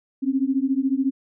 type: beating tone pair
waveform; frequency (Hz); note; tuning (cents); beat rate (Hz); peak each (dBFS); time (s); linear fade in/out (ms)
sine; 261.6 / 275.6; C4 / C#4; 0 / -10; 14; -22; 0.22-1.11; 20
effects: none